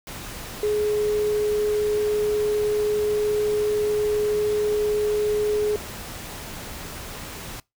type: tone in noise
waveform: sine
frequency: 420.6 Hz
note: G#4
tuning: 22 cents sharp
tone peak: -19 dBFS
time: 0.63-5.76 s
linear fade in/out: 2 ms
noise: pink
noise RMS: -36 dBFS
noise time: 0.07-7.6 s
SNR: +14 dB
effects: noise-tail reverb RT60 0.2 s tail -23 dB re dry